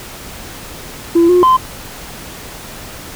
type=tone with pitch steps; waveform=sine; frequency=338.3 / 358.1 / 1033 Hz; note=E4 / F4 / C6; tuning=+45 / +43 / -22 cents; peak=-4 dBFS; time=1.15-1.57 s; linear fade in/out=10 ms; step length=140 ms; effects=tanh soft clip ceiling -4 dBFS + pink hiss -31 dBFS RMS until 3.15 s